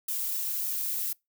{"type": "noise with flanger", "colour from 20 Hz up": "violet", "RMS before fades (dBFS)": -31, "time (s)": [0.08, 1.13], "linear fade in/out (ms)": 5, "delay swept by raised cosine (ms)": [1.6, 2.9], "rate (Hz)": 1.7, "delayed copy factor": 0.65, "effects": ["noise-tail reverb RT60 0.2 s tail -25 dB re dry"]}